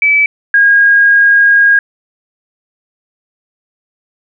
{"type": "tone pair in turn", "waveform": "sine", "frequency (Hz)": [2301, 1631.4], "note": ["D7", "G#6"], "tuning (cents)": [-36, -31], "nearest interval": "tritone", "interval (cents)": 595, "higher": "first", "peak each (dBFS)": [-6, -4], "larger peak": "second", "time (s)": [[0.02, 0.26], [0.54, 1.79]], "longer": "second", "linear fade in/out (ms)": 2, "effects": []}